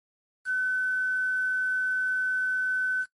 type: tone with quantisation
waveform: sine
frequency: 1513 Hz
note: F#6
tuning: 38 cents sharp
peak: -24 dBFS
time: 0.45-3.06 s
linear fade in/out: 50 ms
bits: 8
effects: noise-tail reverb RT60 0.1 s tail -18 dB re dry + MP3 48 kbps